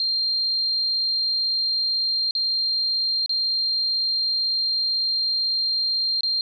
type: tone with dropouts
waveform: sine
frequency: 4186 Hz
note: C8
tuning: in tune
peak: -20 dBFS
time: 0-6.41 s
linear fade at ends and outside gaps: 1 ms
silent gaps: 2.309-2.351 / 3.261-3.294 / 6.208-6.233 s
effects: none